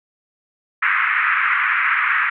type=band-pass noise; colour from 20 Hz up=pink; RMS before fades=-18 dBFS; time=0.82-2.3 s; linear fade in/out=10 ms; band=1200 to 2300 Hz; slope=48 dB/octave; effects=none